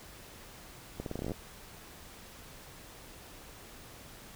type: accelerating click train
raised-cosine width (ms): 2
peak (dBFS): -23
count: 12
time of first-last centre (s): 1-1.318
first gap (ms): 62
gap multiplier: 0.83
effects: pink hiss -51 dBFS RMS until 4.35 s